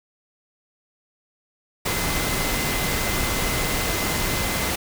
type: tone in noise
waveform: sine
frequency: 2054 Hz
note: C7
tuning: 33 cents flat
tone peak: -32 dBFS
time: 1.86-4.71 s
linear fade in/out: 10 ms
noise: pink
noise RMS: -24 dBFS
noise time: 1.85-4.76 s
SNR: -11 dB
effects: none